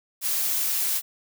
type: noise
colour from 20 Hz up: blue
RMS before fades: -25 dBFS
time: 0.21-1.02 s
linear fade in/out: 50 ms
effects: none